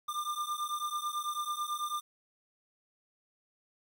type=beating tone pair; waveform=square; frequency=1194 / 1203.1 Hz; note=D6 / D6; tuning=+28 / +41 cents; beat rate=9.1 Hz; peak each=-37 / -37 dBFS; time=0.08-2.01 s; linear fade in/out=10 ms; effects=10-bit